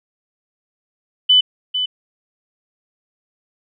sine tone with echo, 3000 Hz, F#7, 23 cents sharp, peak -8 dBFS, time 1.29-1.41 s, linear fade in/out 10 ms, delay 450 ms, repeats 1, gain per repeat -9 dB, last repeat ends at 1.86 s, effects none

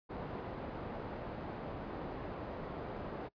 white low-pass noise, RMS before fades -43 dBFS, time 0.09-3.29 s, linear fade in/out 20 ms, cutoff 650 Hz, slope 12 dB/octave, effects noise-tail reverb RT60 0.1 s tail -22 dB re dry + resampled to 11025 Hz

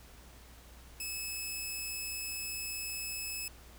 10% pulse tone, 2595 Hz, E7, 28 cents flat, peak -28 dBFS, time 1-3.48 s, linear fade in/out 2 ms, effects added 60 Hz sine -54 dBFS peak until 3.78 s + pink hiss -57 dBFS RMS until 3.78 s

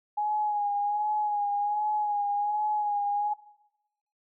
sine tone with vibrato, 830.6 Hz, G#5, in tune, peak -25 dBFS, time 0.17-3.34 s, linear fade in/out 10 ms, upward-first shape sine, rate 1.3 Hz, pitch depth 34 cents each way, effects noise-tail reverb RT60 0.9 s tail -18 dB re dry

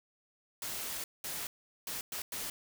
white noise bursts at uneven times, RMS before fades -39 dBFS, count 5, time 0.62-1.04 / 1.24-1.47 / 1.87-2.01 / 2.12-2.22 / 2.32-2.5 s, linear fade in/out 2 ms, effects none

